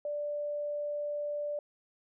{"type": "tone", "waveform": "sine", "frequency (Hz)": 587.3, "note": "D5", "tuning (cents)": 0, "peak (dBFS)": -32, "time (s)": [0.05, 1.59], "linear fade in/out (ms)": 2, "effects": []}